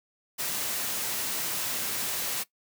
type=noise; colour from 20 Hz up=white; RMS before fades=-31 dBFS; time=0.38-2.44 s; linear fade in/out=20 ms; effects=noise-tail reverb RT60 0.1 s tail -18 dB re dry + high-pass 100 Hz 12 dB/octave